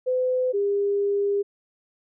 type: tone pair in turn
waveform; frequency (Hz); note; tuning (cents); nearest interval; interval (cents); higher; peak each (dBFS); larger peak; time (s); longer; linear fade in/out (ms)
sine; 508 / 403.2; B4 / G4; +49 / +49; major third; 400; first; -20; neither; 0.06-0.53 / 0.53-1.43; second; 20
effects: none